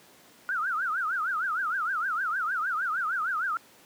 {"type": "tone with vibrato", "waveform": "sine", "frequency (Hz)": 1400, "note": "F6", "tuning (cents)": 4, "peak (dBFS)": -26, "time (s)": [0.49, 3.57], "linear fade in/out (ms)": 0, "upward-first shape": "triangle", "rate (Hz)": 6.5, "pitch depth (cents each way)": 270, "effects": ["pink hiss -55 dBFS RMS until 3.85 s", "high-pass 200 Hz 12 dB/octave"]}